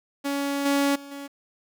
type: tone with level steps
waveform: sawtooth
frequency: 280.9 Hz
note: C#4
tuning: 23 cents sharp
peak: -21 / -16 / -36 / -31 dBFS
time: 0.24-1.28 s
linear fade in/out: 20 ms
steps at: 0.65 / 0.95 / 1.11 s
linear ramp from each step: 10 ms
effects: 9-bit